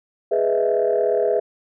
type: chord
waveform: sine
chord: E major seventh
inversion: first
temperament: equal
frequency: 415.3 / 493.9 / 622.3 / 659.3 Hz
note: G#4 / B4 / D#5 / E5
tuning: 0 / 0 / 0 / 0 cents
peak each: -20 / -21 / -25 / -21 dBFS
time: 0.31-1.4 s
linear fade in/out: 10 ms
effects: tanh soft clip ceiling -9 dBFS